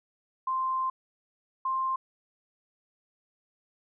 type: tone pair in turn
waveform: sine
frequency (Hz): 1045 / 1052.3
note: C6 / C6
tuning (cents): -2 / +10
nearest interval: unison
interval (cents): 12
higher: second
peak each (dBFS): -26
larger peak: neither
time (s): 0.47-0.9 / 1.65-1.96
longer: first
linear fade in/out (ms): 5
effects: none